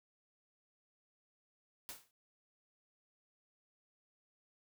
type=noise with exponential decay; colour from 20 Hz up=white; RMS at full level=-43 dBFS; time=1.89-2.11 s; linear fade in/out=0 ms; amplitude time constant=47 ms; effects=noise-tail reverb RT60 0.1 s tail -24 dB re dry

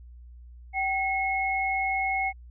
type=tone pair together; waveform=sine; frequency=771 / 2175 Hz; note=G5 / C#7; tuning=-29 / -33 cents; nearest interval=octave + tritone; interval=1796 cents; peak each=-27 dBFS; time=0.73-2.33 s; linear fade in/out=50 ms; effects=added 60 Hz sine -44 dBFS peak until 2.5 s

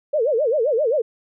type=tone with vibrato; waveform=sine; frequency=523.3 Hz; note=C5; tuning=in tune; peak=-16 dBFS; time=0.13-1.02 s; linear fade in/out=10 ms; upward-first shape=sine; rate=7.6 Hz; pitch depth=300 cents each way; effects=none

